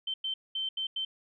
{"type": "tone bursts at uneven times", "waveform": "sine", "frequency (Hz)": 3100, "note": "G7", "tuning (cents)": -20, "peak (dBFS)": -30, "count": 5, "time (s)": [[0.07, 0.14], [0.24, 0.34], [0.55, 0.69], [0.77, 0.87], [0.96, 1.05]], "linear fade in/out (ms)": 5, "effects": []}